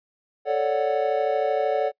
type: chord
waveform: triangle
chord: D major seventh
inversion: second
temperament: equal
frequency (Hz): 440 / 554.4 / 587.3 / 740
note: A4 / C#5 / D5 / F#5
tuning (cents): 0 / 0 / 0 / 0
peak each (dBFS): -24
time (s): 0.45-1.92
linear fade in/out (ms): 50
effects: noise-tail reverb RT60 0.1 s tail -25 dB re dry + resampled to 11025 Hz